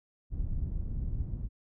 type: low-pass noise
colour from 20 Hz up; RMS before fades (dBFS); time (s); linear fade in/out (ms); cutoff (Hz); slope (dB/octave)
pink; -33; 0.3-1.49; 50; 110; 12
effects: none